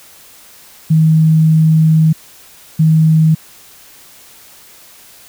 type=tone bursts at uneven times; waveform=sine; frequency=158.6 Hz; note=D#3; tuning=33 cents sharp; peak=-6 dBFS; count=2; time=0.9-2.13 / 2.79-3.35 s; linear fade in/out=10 ms; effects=white hiss -41 dBFS RMS until 5.28 s